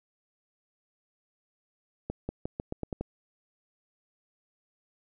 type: accelerating click train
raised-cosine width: 2 ms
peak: -19 dBFS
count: 8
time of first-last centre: 2.1-3.01 s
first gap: 190 ms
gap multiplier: 0.87
effects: none